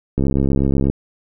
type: click train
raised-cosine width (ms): 3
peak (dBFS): -5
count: 50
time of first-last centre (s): 0.18-0.9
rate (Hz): 68.1
effects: none